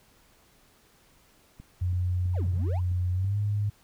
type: click train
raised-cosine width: 5 ms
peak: -32 dBFS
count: 6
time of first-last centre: 1.6-3.245 s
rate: 3.04 Hz
type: tone with pitch glide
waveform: sine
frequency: 89.9 to 103.27 Hz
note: F#2 to G#2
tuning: -49 to -9 cents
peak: -24 dBFS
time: 1.81-3.7 s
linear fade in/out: 10 ms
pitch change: +240 cents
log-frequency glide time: 3.13-3.37 s
type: exponential two-way sweep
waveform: triangle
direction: down then up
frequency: 1100 to 92.5 to 1100 Hz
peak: -34 dBFS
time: 2.33-2.81 s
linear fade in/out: 50 ms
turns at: 2.5 s
effects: pink hiss -61 dBFS RMS until 3.83 s